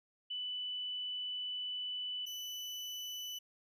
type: tone pair in turn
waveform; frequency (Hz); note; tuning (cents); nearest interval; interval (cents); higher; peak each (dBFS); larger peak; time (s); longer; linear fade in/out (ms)
sine / 35% pulse; 2985 / 2985; F#7 / F#7; +15 / +15; unison; 0; neither; -37 / -39; first; 0.3-2.26 / 2.26-3.39; first; 10
effects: resampled to 32000 Hz